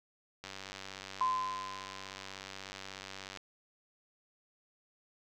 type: click train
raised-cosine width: 0.2 ms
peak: -26 dBFS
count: 284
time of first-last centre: 0.44-3.373 s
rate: 96.5 Hz
type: tone with exponential decay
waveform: sine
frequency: 1026 Hz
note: C6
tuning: 34 cents flat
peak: -26 dBFS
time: 1.21-2.46 s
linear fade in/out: 1 ms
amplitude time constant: 270 ms
effects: none